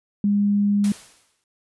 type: tone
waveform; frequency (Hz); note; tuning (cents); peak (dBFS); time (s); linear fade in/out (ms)
sine; 203.6; G#3; -34; -16; 0.24-0.92; 2
type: noise with exponential decay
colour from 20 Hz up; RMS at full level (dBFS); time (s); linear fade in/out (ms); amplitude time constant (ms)
white; -33; 0.84-1.44; 2; 130
effects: resampled to 24000 Hz